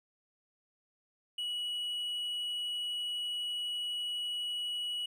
triangle tone, 2928 Hz, F#7, 19 cents flat, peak -32 dBFS, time 1.38-5.06 s, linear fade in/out 5 ms, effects none

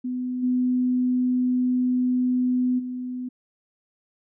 sine tone with level steps, 251 Hz, B3, 28 cents sharp, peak -25 / -19 / -28 dBFS, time 0.04-3.29 s, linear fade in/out 10 ms, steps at 0.42 / 2.78 s, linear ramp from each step 20 ms, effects none

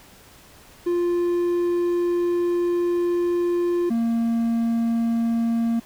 triangle tone pair in turn, 349.2 / 230.8 Hz, F4 / A#3, 0 / -17 cents, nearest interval perfect fifth, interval 717 cents, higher first, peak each -17 dBFS, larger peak neither, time 0.86-3.9 / 3.9-5.8 s, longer first, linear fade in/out 10 ms, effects pink hiss -49 dBFS RMS until 5.85 s

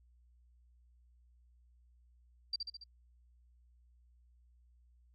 sine tone with echo, 4699 Hz, D8, in tune, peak -32 dBFS, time 2.53-2.56 s, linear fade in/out 5 ms, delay 70 ms, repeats 4, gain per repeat -4 dB, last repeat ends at 2.84 s, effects added 60 Hz sine -63 dBFS peak until 5.14 s + AAC 32 kbps

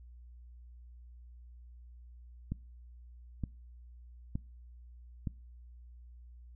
click train, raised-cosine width 5 ms, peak -22 dBFS, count 4, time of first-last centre 2.52-5.272 s, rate 1.09 Hz, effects noise-tail reverb RT60 0.4 s tail -25 dB re dry + added 60 Hz sine -50 dBFS peak until 6.55 s

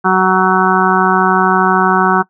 harmonic tone, 187 Hz, F#3, 19 cents sharp, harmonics 1 / 2 / 4 / 5 / 6 / 7 / 8, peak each -16 / -16 / -16 / -16 / -16 / -16 / -16 dBFS, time 0.04-2.23 s, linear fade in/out 20 ms, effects noise-tail reverb RT60 0.1 s tail -20 dB re dry

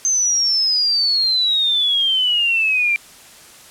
sine exponential sweep, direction down, 6310 to 2349 Hz, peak -14 dBFS, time 0.05-2.96 s, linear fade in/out 0 ms, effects white hiss -43 dBFS RMS until 3.7 s + low-pass 11000 Hz 12 dB/octave

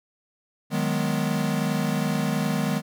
square chord, G# minor seventh, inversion second, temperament equal, 155.56 / 185 / 207.7 / 246.9 Hz, D#3 / F#3 / G#3 / B3, 0 / 0 / 0 / 0 cents, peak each -28 / -31 / -28 / -30 dBFS, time 0.7-2.82 s, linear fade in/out 50 ms, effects none

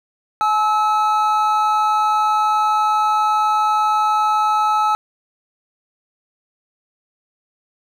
triangle tone pair together, 851 / 1298.8 Hz, G#5 / E6, +42 / -26 cents, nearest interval perfect fifth, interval 732 cents, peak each -15 dBFS, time 0.41-4.95 s, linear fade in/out 0 ms, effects none

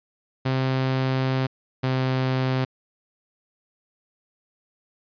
sawtooth tone pair in turn, 131.4 / 130.27 Hz, C3 / C3, +8 / -7 cents, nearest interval unison, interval 15 cents, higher first, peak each -17 dBFS, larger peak neither, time 0.45-1.47 / 1.83-2.65 s, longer first, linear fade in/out 10 ms, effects resampled to 11025 Hz

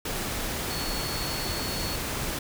sine tone in noise, 4398 Hz, C#8, 14 cents flat, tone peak -35 dBFS, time 0.7-1.96 s, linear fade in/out 5 ms, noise pink, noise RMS -31 dBFS, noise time 0.05-2.39 s, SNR -7 dB, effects none

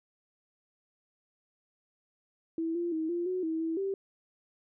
sine tone with pitch steps, 327.4 / 344.8 / 318.3 / 346.1 / 367.7 / 321.8 / 325.8 / 390 Hz, E4 / F4 / D#4 / F4 / F#4 / E4 / E4 / G4, -12 / -22 / +39 / -16 / -11 / -42 / -20 / -9 cents, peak -29 dBFS, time 2.58-3.94 s, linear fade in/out 2 ms, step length 170 ms, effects none

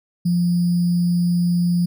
sine tone with sample-and-hold, 174.61 Hz, F3, in tune, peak -15 dBFS, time 0.25-1.86 s, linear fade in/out 10 ms, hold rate 4900 Hz, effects none

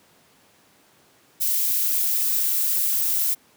violet noise with high-pass filter sweep, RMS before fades -22 dBFS, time 1.4-3.35 s, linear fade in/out 20 ms, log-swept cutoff 2300 to 440 Hz, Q 0.9, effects pink hiss -57 dBFS RMS until 3.56 s + high-pass 150 Hz 12 dB/octave

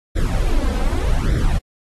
brown noise with flanger, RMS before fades -17 dBFS, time 0.15-1.59 s, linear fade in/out 20 ms, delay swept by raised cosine 0.53 to 3.93 ms, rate 0.84 Hz, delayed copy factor +0.8, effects AAC 32 kbps

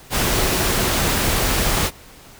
sine tone in noise, 372 Hz, F#4, 9 cents sharp, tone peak -29 dBFS, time 0.34-0.92 s, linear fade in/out 50 ms, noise pink, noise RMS -19 dBFS, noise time 0.1-1.91 s, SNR -13 dB, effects pink hiss -44 dBFS RMS until 2.39 s

